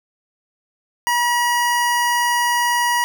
25% pulse tone, 962 Hz, B5, 46 cents flat, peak -12 dBFS, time 1.07-3.04 s, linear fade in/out 0 ms, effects none

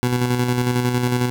20% pulse tone with tremolo, 123.47 Hz, B2, in tune, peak -11 dBFS, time 0.03-1.3 s, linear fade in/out 0 ms, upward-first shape square, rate 11 Hz, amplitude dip 40%, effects none

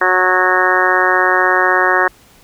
harmonic tone, 183.8 Hz, F#3, 11 cents flat, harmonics 2 / 3 / 4 / 5 / 6 / 7 / 8 / 9 / 10, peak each -19 / -21 / -20 / -21 / -17 / -21 / -20 / -17 / -17 dBFS, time 0.01-2.08 s, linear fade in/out 5 ms, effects pink hiss -47 dBFS RMS until 2.43 s

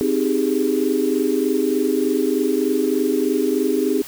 sine chord, Ab major seventh, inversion first, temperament equal, 261.6 / 311.1 / 392 / 415.3 Hz, C4 / Eb4 / G4 / Ab4, 0 / 0 / 0 / 0 cents, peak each -22 dBFS, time 0.01-4.02 s, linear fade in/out 0 ms, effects white hiss -37 dBFS RMS until 4.07 s

